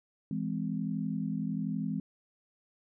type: chord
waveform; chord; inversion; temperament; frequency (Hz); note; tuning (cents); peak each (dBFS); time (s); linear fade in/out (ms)
sine; E augmented; none; just; 164.81 / 206 / 257.5; E3 / G#3 / B#3; 0 / -14 / -28; -35 / -34 / -36; 0.31-2; 2
effects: none